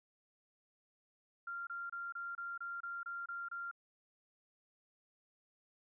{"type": "tone bursts", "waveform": "sine", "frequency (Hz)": 1388, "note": "F6", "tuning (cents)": -11, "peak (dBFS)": -40, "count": 10, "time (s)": [1.47, 3.713], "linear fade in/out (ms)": 5, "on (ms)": 200, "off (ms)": 27, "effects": []}